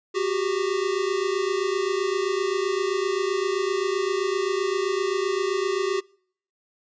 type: tone pair together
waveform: square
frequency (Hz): 370 / 397.7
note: F#4 / G4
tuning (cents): 0 / +25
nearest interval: minor second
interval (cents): 125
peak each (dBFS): -26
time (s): 0.14-6.01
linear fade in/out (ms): 20
effects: noise-tail reverb RT60 0.6 s tail -26 dB re dry + resampled to 16000 Hz